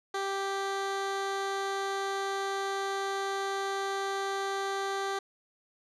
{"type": "tone", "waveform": "15% pulse", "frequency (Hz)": 392, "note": "G4", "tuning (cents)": 0, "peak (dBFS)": -24, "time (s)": [0.14, 5.19], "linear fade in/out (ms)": 5, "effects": ["low-pass 7000 Hz 12 dB/octave"]}